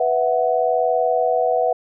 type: chord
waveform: sine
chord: B suspended fourth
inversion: none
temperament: equal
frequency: 493.9 / 659.3 / 740 Hz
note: B4 / E5 / F#5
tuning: 0 / 0 / 0 cents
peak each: -20 dBFS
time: 0-1.73 s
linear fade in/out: 5 ms
effects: none

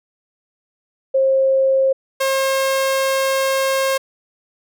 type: tone pair in turn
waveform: sine / sawtooth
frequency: 534 / 536.3 Hz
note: C5 / C5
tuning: +35 / +43 cents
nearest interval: unison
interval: 8 cents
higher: second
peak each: -12 / -12 dBFS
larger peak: neither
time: 1.14-1.93 / 2.2-3.98 s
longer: second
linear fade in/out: 10 ms
effects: none

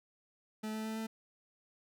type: tone with pitch steps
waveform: 40% pulse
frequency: 216.6 / 218.4 / 220.1 / 221.9 Hz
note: A3 / A3 / A3 / A3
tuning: -27 / -13 / +1 / +15 cents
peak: -36 dBFS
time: 0.63-1.07 s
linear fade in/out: 10 ms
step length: 110 ms
effects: none

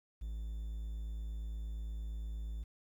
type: tone with quantisation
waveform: triangle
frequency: 54.3 Hz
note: A1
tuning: 22 cents flat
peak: -36 dBFS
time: 0.21-2.64 s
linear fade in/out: 10 ms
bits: 11
effects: none

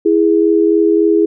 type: tone pair together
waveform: sine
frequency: 330 / 413.6 Hz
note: E4 / G#4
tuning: +2 / -7 cents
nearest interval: major third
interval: 391 cents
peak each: -11 dBFS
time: 0.05-1.26 s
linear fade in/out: 10 ms
effects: none

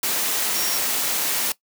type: tone in noise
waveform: sine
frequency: 5588 Hz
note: F8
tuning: in tune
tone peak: -28 dBFS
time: 0.55-0.78 s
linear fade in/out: 2 ms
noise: white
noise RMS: -23 dBFS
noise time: 0.03-1.52 s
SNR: -8 dB
effects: noise-tail reverb RT60 0.1 s tail -19 dB re dry + high-pass 200 Hz 12 dB/octave

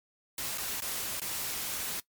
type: noise with dropouts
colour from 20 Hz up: white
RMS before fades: -35 dBFS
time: 0.38-2 s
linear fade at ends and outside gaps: 2 ms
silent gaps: 0.576-0.581 / 0.805-0.82 / 1.199-1.217 s
effects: noise-tail reverb RT60 0.1 s tail -20 dB re dry + MP3 96 kbps

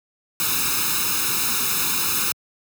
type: noise with comb filter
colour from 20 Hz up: white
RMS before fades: -22 dBFS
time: 0.4-2.32 s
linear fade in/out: 0 ms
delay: 0.77 ms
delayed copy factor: +1
effects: high-pass 100 Hz 12 dB/octave

